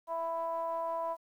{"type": "ring-modulated tone", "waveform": "triangle", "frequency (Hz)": 164.81, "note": "E3", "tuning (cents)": 0, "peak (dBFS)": -27, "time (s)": [0.07, 1.17], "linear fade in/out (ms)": 50, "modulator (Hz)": 827, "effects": ["11-bit"]}